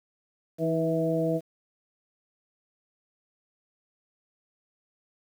harmonic tone with a mistuned harmonic, 163.2 Hz, E3, 17 cents flat, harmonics 1 / 2 / 3 / 4, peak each -29 / -29 / -29 / -29 dBFS, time 0.58-1.41 s, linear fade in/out 50 ms, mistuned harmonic 2, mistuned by -29 cents, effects 9-bit

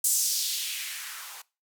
violet noise with band-pass filter sweep, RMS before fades -30 dBFS, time 0.04-1.42 s, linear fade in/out 5 ms, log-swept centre 8300 to 860 Hz, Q 1.9, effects noise-tail reverb RT60 0.3 s tail -22 dB re dry

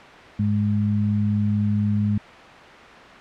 sine tone pair together, 103.8 / 208 Hz, G#2 / G#3, 0 / +3 cents, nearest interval octave, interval 1203 cents, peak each -21 dBFS, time 0.39-2.18 s, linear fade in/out 5 ms, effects white hiss -41 dBFS RMS until 3.2 s + low-pass 2000 Hz 12 dB/octave

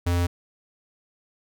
square tone, 87.31 Hz, F2, in tune, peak -21 dBFS, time 0.06-0.27 s, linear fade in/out 10 ms, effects none

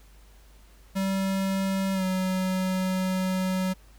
square tone with pitch glide, 193 to 186.64 Hz, G3 to F#3, -27 to +15 cents, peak -25 dBFS, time 0.95-3.74 s, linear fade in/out 20 ms, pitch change -58 cents, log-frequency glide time 1.93-2.04 s, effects added 50 Hz sine -51 dBFS peak until 3.98 s + pink hiss -59 dBFS RMS until 3.98 s

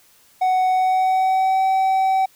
triangle tone with pitch glide, 744 to 764.5 Hz, F#5 to G5, +9 to -44 cents, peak -13 dBFS, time 0.41-2.26 s, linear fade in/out 10 ms, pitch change +47 cents, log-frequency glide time 0.7-1.64 s, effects white hiss -54 dBFS RMS until 2.35 s

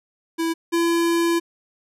square tone pair in turn, 329.6 / 337.7 Hz, E4 / E4, 0 / +42 cents, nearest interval unison, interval 42 cents, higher second, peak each -21 / -18 dBFS, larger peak second, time 0.38-0.54 / 0.72-1.4 s, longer second, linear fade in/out 20 ms, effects resampled to 32000 Hz

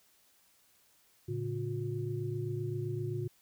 sine tone cluster, 113 / 140.7 / 359.4 Hz, A2 / C#3 / F4, +47 / +26 / +50 cents, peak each -36 / -38 / -38 dBFS, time 1.28-3.28 s, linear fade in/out 10 ms, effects white hiss -67 dBFS RMS until 3.41 s

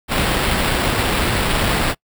pink noise with sample-and-hold, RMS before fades -18 dBFS, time 0.08-1.95 s, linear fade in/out 50 ms, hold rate 6300 Hz, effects noise-tail reverb RT60 0.1 s tail -26 dB re dry

